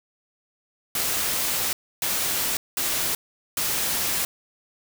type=noise bursts at uneven times; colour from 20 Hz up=white; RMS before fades=-25 dBFS; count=4; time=0.95-1.73 / 2.02-2.57 / 2.77-3.15 / 3.57-4.25 s; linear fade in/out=2 ms; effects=none